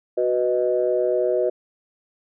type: chord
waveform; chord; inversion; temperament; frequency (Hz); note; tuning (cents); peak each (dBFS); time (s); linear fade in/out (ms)
sine; B major; second; equal; 370 / 493.9 / 622.3; F#4 / B4 / D#5; 0 / 0 / 0; -22; 0.17-1.5; 10
effects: tanh soft clip ceiling -8 dBFS